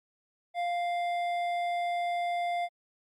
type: tone with hard clipping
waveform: sine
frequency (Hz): 698.5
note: F5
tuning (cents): 0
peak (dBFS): -30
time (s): 0.54-2.69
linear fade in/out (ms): 50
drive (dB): 9
effects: Opus 48 kbps